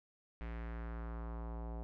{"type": "tone with low-pass filter sweep", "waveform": "square", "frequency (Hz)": 57.3, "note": "A#1", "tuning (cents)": -29, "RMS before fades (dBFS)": -43, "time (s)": [0.41, 1.83], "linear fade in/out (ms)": 0, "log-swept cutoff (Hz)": [2200, 770], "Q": 1.9, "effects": []}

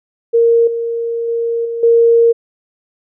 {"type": "tone with level steps", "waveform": "sine", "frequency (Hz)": 464.4, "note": "A#4", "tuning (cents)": -7, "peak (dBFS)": [-7, -16, -14, -18, -6], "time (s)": [0.33, 2.33], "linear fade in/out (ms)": 20, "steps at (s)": [0.67, 1.28, 1.65, 1.83], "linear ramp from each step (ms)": 5, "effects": []}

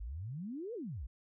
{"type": "exponential two-way sweep", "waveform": "sine", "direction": "up then down", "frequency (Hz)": [47.7, 502, 49.52], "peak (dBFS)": -39, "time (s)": [0, 1.07], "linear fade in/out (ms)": 10, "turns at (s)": 0.74, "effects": []}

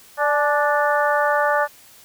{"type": "harmonic tone with a mistuned harmonic", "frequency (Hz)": 293.7, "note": "D4", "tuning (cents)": 0, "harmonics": [2, 3, 4, 5, 6], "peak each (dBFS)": [-20, -22, -23, -24, -25], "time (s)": [0.17, 1.68], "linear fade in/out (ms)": 50, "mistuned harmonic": 3, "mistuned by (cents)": -37, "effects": ["white hiss -48 dBFS RMS until 2.04 s"]}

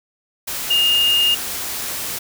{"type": "tone in noise", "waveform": "sine", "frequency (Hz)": 2834, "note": "F7", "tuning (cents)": 25, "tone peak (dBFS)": -13, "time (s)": [0.7, 1.35], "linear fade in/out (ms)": 10, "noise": "white", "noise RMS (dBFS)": -26, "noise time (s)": [0.47, 2.19], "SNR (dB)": 10, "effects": []}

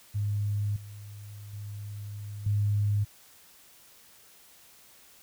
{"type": "tone with level steps", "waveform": "sine", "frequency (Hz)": 103.1, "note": "G#2", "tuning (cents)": -12, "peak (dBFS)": [-26, -41, -36, -23], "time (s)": [0.14, 3.05], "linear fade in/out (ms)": 20, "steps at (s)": [0.76, 1.53, 2.46], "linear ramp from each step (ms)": 5, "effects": ["white hiss -56 dBFS RMS until 5.22 s"]}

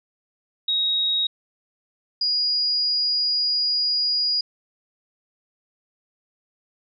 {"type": "tone pair in turn", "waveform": "sine", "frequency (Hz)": [3785, 4883], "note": ["A#7", "D#8"], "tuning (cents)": [26, -33], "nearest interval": "major third", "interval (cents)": 441, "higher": "second", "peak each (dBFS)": -19, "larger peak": "neither", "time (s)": [[0.68, 1.27], [2.21, 4.41]], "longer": "second", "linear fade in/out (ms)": 5, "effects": []}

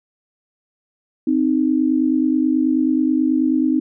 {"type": "tone pair together", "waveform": "sine", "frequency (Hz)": [260.7, 310], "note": ["C4", "D#4"], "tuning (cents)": [-6, -6], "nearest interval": "minor third", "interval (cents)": 300, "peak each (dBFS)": -17, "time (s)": [1.27, 3.8], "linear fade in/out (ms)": 5, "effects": []}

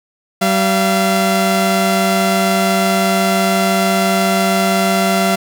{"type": "tone pair together", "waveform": "sawtooth", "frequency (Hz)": [191.73, 684], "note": ["G3", "F5"], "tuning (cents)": [-38, -36], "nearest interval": "octave + minor seventh", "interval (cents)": 2202, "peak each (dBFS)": -11, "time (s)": [0.41, 5.36], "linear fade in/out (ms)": 10, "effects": []}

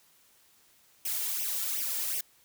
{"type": "noise with flanger", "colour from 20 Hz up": "blue", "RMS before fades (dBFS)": -32, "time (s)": [1.05, 2.21], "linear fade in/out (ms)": 5, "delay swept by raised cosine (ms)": [0.34, 2.24], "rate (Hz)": 2.7, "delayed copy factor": 0.75, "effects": ["white hiss -63 dBFS RMS until 2.44 s"]}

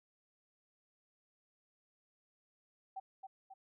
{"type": "tone with echo", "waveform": "sine", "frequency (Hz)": 770, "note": "G5", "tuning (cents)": -31, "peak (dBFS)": -40, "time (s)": [2.96, 3], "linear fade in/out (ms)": 10, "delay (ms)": 270, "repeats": 2, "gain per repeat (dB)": -5, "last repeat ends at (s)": 3.54, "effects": []}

